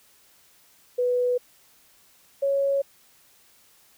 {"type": "tone pair in turn", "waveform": "sine", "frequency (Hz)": [493.7, 554.2], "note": ["B4", "C#5"], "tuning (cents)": [-1, -1], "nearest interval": "major second", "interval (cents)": 200, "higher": "second", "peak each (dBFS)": -20, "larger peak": "neither", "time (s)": [[0.98, 1.38], [2.42, 2.82]], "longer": "neither", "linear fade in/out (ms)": 10, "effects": ["white hiss -58 dBFS RMS until 3.97 s"]}